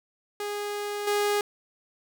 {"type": "tone with level steps", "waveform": "sawtooth", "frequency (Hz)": 412.1, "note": "G#4", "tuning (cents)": -13, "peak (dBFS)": [-26, -19], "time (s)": [0.4, 1.41], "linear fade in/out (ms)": 2, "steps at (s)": 1.07, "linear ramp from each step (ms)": 5, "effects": []}